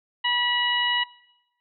harmonic tone, 971 Hz, B5, 30 cents flat, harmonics 1 / 2 / 3 / 4, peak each -27 / -26 / -24 / -35 dBFS, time 0.24-1.04 s, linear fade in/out 10 ms, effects noise-tail reverb RT60 0.9 s tail -21 dB re dry

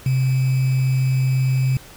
sine tone with sample-and-hold, 130.81 Hz, C3, in tune, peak -15 dBFS, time 0.06-1.77 s, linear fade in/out 2 ms, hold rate 2450 Hz, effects pink hiss -43 dBFS RMS until 1.96 s

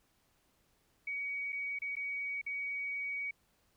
sine tone with dropouts, 2256 Hz, C#7, 30 cents sharp, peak -35 dBFS, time 1.07-3.31 s, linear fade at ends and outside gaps 5 ms, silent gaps 1.523-1.527 / 1.789-1.818 / 1.955-1.966 / 2.415-2.463 s, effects pink hiss -73 dBFS RMS until 3.76 s

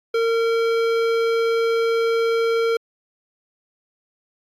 sine tone with hard clipping, 458.1 Hz, A#4, 30 cents flat, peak -19 dBFS, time 0.14-2.77 s, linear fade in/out 5 ms, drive 15 dB, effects AAC 64 kbps

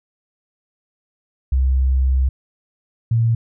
sine tone pair in turn, 65.41 / 115.01 Hz, C2 / A#2, 0 / -23 cents, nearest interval minor seventh, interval 977 cents, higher second, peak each -13 dBFS, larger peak neither, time 1.52-2.29 / 3.11-3.35 s, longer first, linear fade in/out 5 ms, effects none

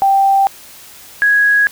sine tone pair in turn, 784 / 1661.2 Hz, G5 / G#6, 0 / 0 cents, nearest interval octave + minor second, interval 1300 cents, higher second, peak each -8 dBFS, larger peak neither, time 0.02-0.47 / 1.22-1.67 s, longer neither, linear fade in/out 0 ms, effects white hiss -38 dBFS RMS until 1.71 s

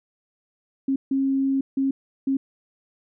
sine tone bursts at uneven times, 270.4 Hz, C#4, 43 cents flat, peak -19 dBFS, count 4, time 0.88-0.96 / 1.11-1.61 / 1.77-1.91 / 2.27-2.37 s, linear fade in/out 5 ms, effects none

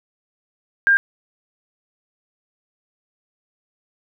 sine tone, 1602 Hz, G6, 37 cents sharp, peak -11 dBFS, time 0.87-0.97 s, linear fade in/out 0 ms, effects none

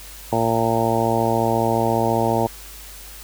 harmonic tone, 114.5 Hz, A#2, 31 cents flat, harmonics 1 / 2 / 3 / 4 / 5 / 6 / 7 / 8, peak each -25 / -25 / -25 / -25 / -25 / -25 / -25 / -25 dBFS, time 0.32-2.47 s, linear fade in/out 5 ms, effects added 50 Hz sine -41 dBFS peak until 3.23 s + white hiss -40 dBFS RMS until 3.23 s

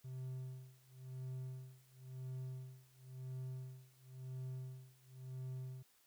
triangle tone with tremolo, 129.3 Hz, C3, 20 cents flat, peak -40 dBFS, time 0.04-5.83 s, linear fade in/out 10 ms, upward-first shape sine, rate 0.96 Hz, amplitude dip 95%, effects white hiss -72 dBFS RMS until 6.06 s

